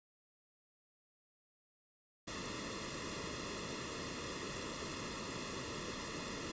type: noise with comb filter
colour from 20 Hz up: pink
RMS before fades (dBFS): -43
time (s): 2.27-6.52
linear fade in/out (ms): 10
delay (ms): 1.3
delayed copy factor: -0.8
effects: resampled to 16000 Hz